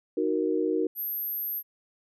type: chord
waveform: sine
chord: D# minor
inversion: none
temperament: equal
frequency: 311.1 / 370 / 466.2 Hz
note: D#4 / F#4 / A#4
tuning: 0 / 0 / 0 cents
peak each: -28 dBFS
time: 0.17-0.87 s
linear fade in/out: 5 ms
type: tone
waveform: sine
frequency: 12860 Hz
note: G9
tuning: 43 cents sharp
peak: -29 dBFS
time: 0.95-1.63 s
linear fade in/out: 50 ms
effects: none